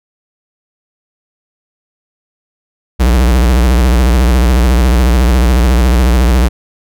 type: tone with vibrato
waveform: square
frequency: 61.3 Hz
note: B1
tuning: 12 cents flat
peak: -7 dBFS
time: 2.99-6.49 s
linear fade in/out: 20 ms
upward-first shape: sine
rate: 14 Hz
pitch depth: 150 cents each way
effects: none